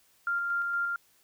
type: tone with tremolo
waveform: sine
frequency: 1394 Hz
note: F6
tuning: 4 cents flat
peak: -26 dBFS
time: 0.27-0.96 s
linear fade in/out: 2 ms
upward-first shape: square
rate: 4.3 Hz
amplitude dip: 25%
effects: white hiss -65 dBFS RMS until 1.23 s